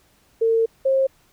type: tone pair in turn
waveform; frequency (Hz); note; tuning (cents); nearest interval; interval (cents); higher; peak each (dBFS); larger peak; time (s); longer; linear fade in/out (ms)
sine; 453.1 / 534.5; A#4 / C5; -49 / +37; minor third; 286; second; -15; neither; 0.41-0.66 / 0.85-1.07; first; 10
effects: pink hiss -59 dBFS RMS until 1.32 s